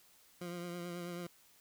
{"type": "tone with vibrato", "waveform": "20% pulse", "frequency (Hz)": 174.61, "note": "F3", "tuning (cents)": 0, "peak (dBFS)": -36, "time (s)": [0.41, 1.27], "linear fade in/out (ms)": 5, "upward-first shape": "triangle", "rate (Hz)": 9.2, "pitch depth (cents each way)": 37, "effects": ["white hiss -65 dBFS RMS until 1.6 s"]}